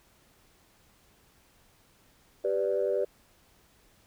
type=chord; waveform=sine; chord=G major; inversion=none; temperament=equal with one note detuned; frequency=392 / 496.5 / 587.3 Hz; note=G4 / B4 / D5; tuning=0 / +9 / 0 cents; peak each=-29 dBFS; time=2.44-3.05 s; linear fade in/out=10 ms; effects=tanh soft clip ceiling -17 dBFS + pink hiss -63 dBFS RMS until 4.06 s